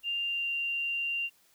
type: tone with pitch glide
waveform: sine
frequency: 2794 to 2776 Hz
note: F7 to F7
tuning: 0 to -11 cents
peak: -29 dBFS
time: 0.03-1.3 s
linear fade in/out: 50 ms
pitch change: -11 cents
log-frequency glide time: 0.21-0.5 s
effects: white hiss -65 dBFS RMS until 1.54 s